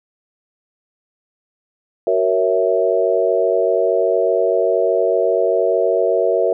sine chord, F# dominant seventh, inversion none, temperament equal with one note detuned, 373.2 / 466.2 / 554.4 / 659.3 Hz, F#4 / A#4 / C#5 / E5, +15 / 0 / 0 / 0 cents, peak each -20 / -18 / -20 / -18 dBFS, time 2.07-6.53 s, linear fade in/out 2 ms, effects none

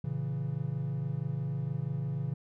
triangle chord, A# diminished, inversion none, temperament equal with one note detuned, 114.08 / 138.59 / 164.81 Hz, A#2 / C#3 / E3, -37 / 0 / 0 cents, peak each -36 / -31 / -35 dBFS, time 0.04-2.34 s, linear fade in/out 5 ms, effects none

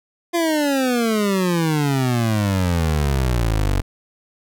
25% pulse exponential sweep, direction down, 348 to 45.81 Hz, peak -13 dBFS, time 0.33-3.82 s, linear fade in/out 20 ms, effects none

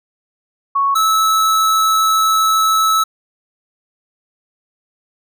sine / square tone pair in turn, 1108.7 / 1303.7 Hz, C#6 / E6, 0 / -20 cents, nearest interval minor third, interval 280 cents, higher second, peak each -12 dBFS, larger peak neither, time 0.75-0.95 / 0.95-3.04 s, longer second, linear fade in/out 10 ms, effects none

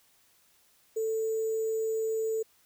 sine tone with sample-and-hold, 443.1 Hz, A4, 12 cents sharp, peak -27 dBFS, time 0.96-2.43 s, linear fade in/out 10 ms, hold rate 7350 Hz, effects white hiss -65 dBFS RMS until 2.65 s

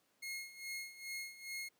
sawtooth tone with tremolo, 2155 Hz, C#7, 49 cents flat, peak -37 dBFS, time 0.22-1.69 s, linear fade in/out 10 ms, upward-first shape sine, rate 2.4 Hz, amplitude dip 80%, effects pink hiss -75 dBFS RMS until 1.79 s + high-pass 200 Hz 12 dB/octave

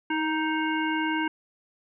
harmonic tone with a mistuned harmonic, 312.2 Hz, D#4, 6 cents sharp, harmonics 1 / 3 / 5 / 7 / 9, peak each -27 / -30 / -31 / -35 / -37 dBFS, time 0.1-1.28 s, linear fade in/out 5 ms, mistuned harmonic 1, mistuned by +15 cents, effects none

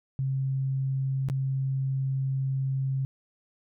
sine tone with dropouts, 134.1 Hz, C3, 43 cents sharp, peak -25 dBFS, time 0.19-3.05 s, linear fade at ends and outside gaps 0 ms, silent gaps 1.287-1.299 s, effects none

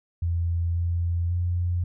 sine tone with pitch steps, 85 / 85.8 / 88 Hz, F2 / F2 / F2, -46 / -30 / +14 cents, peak -22 dBFS, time 0.22-1.84 s, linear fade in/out 5 ms, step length 540 ms, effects none

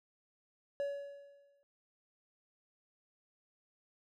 triangle tone with exponential decay, 565 Hz, C#5, 33 cents sharp, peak -30 dBFS, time 0.8-1.63 s, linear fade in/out 0 ms, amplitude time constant 180 ms, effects none

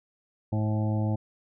harmonic tone with a mistuned harmonic, 107.3 Hz, A2, 43 cents flat, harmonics 1 / 2 / 3 / 5 / 6 / 7 / 8, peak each -25 / -31 / -35 / -39 / -41 / -42 / -43 dBFS, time 0.52-1.16 s, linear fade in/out 10 ms, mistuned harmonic 7, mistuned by +23 cents, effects none

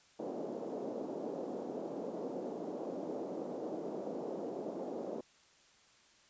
white band-pass noise, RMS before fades -41 dBFS, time 0.19-5.21 s, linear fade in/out 5 ms, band 220 to 580 Hz, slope 24 dB/octave, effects white hiss -65 dBFS RMS until 6.29 s + resampled to 16000 Hz

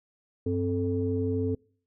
sine tone cluster, 97.7 / 261.6 / 438.1 Hz, G2 / C4 / A4, -5 / 0 / -7 cents, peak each -29 dBFS, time 0.46-1.55 s, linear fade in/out 5 ms, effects noise-tail reverb RT60 0.5 s tail -26 dB re dry + tanh soft clip ceiling -15 dBFS

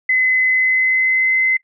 sine tone with pitch glide, 2032 to 2054 Hz, B6 to C7, +49 to -33 cents, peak -12 dBFS, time 0.09-1.57 s, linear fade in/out 5 ms, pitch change +18 cents, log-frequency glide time 0.5-1.35 s, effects noise-tail reverb RT60 0.1 s tail -22 dB re dry

